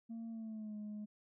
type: tone with pitch glide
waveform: sine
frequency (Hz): 228 to 210.3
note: A#3 to G#3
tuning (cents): -38 to +22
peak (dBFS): -40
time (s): 0.09-1.06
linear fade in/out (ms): 20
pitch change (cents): -140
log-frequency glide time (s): 0.29-0.76
effects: tanh soft clip ceiling -41 dBFS